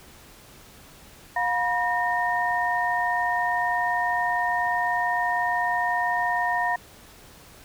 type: tone cluster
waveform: sine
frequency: 713 / 967 / 1836 Hz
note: F5 / B5 / A#6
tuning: +36 / -37 / -27 cents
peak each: -26 dBFS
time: 1.36-6.76 s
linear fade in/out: 5 ms
effects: pink hiss -49 dBFS RMS until 7.64 s